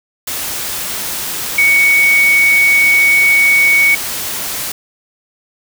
sine tone in noise, 2233 Hz, C#7, 12 cents sharp, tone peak -7 dBFS, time 1.58-3.95 s, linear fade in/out 5 ms, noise white, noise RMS -21 dBFS, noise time 0.27-4.72 s, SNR +11 dB, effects none

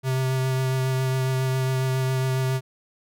square tone with vibrato, 130.81 Hz, C3, in tune, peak -22 dBFS, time 0.03-2.61 s, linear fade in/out 50 ms, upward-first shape triangle, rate 7.3 Hz, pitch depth 16 cents each way, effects none

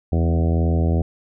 harmonic tone with a mistuned harmonic, 82.41 Hz, E2, in tune, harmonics 1 / 2 / 3 / 4 / 5 / 6 / 7 / 8 / 9, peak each -17 / -23 / -27 / -29 / -31 / -33 / -34 / -35 / -36 dBFS, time 0.12-1.02 s, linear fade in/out 5 ms, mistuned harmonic 2, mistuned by +27 cents, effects none

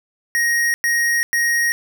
square tone bursts, 1876 Hz, A#6, 11 cents sharp, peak -16 dBFS, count 3, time 0.35-1.72 s, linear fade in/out 0 ms, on 390 ms, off 100 ms, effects none

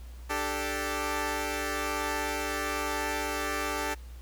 10% pulse chord, D suspended fourth, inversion none, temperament equal, 293.7 / 392 / 440 Hz, D4 / G4 / A4, 0 / 0 / 0 cents, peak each -26 dBFS, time 0.29-3.95 s, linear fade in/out 20 ms, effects added 60 Hz sine -41 dBFS peak until 4.21 s + pink hiss -57 dBFS RMS until 4.21 s

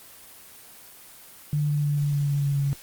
sine tone with pitch steps, 148.2 / 147.01 / 145.82 / 144.65 / 143.48 / 142.33 / 141.18 / 140.04 Hz, D3 / D3 / D3 / D3 / D3 / C#3 / C#3 / C#3, +16 / +2 / -12 / -26 / -40 / +46 / +32 / +18 cents, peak -21 dBFS, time 1.53-2.73 s, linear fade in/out 0 ms, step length 150 ms, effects white hiss -47 dBFS RMS until 2.82 s + Opus 24 kbps

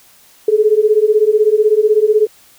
sine beating tone pair, 418.8 / 434.8 Hz, G#4 / A4, +15 / -21 cents, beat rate 16 Hz, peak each -12 / -11 dBFS, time 0.48-2.27 s, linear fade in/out 5 ms, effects white hiss -47 dBFS RMS until 2.58 s

